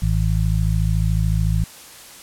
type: harmonic tone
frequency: 53.8 Hz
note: A1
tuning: 38 cents flat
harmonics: 1 / 2 / 3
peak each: -19 / -20 / -22 dBFS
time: 0.02-1.64 s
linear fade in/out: 5 ms
effects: white hiss -41 dBFS RMS until 2.22 s + low-pass 12000 Hz 12 dB/octave